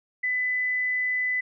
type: tone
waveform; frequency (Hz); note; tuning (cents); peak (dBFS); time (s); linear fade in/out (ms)
sine; 2002; B6; +23; -23; 0.23-1.41; 10
effects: none